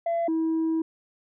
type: tone pair in turn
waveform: sine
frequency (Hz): 676 / 323.2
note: E5 / E4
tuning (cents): +43 / -34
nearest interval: octave + minor second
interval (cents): 1277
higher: first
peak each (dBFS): -21 / -20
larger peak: second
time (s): 0.06-0.28 / 0.28-0.82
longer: second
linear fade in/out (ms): 5
effects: tanh soft clip ceiling -21 dBFS